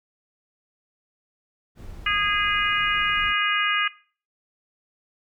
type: noise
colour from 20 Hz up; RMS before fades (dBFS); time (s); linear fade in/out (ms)
brown; -40; 1.75-3.35; 50
type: harmonic tone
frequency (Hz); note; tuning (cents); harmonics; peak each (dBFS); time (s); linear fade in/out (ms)
411.6; G#4; -16; 3 / 4 / 5 / 6 / 7; -26 / -26 / -26 / -26 / -26; 2.06-3.88; 5
effects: noise-tail reverb RT60 0.4 s tail -19 dB re dry